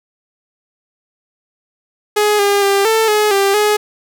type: tone with pitch steps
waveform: sawtooth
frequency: 419.1 / 403.6 / 397 / 444.7 / 422.9 / 395 / 420.2 Hz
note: G#4 / G#4 / G4 / A4 / G#4 / G4 / G#4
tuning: +16 / -49 / +22 / +18 / +31 / +13 / +20 cents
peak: -7 dBFS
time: 2.16-3.77 s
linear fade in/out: 10 ms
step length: 230 ms
effects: none